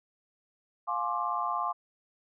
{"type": "chord", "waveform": "sine", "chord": "D half-diminished seventh", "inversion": "first", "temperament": "just", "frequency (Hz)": [704.8, 845.8, 1057.2, 1174.7], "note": ["F5", "Ab5", "C6", "D6"], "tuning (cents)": [16, 31, 18, 0], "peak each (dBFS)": [-35, -36, -32, -33], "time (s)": [0.87, 1.73], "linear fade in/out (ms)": 20, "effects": []}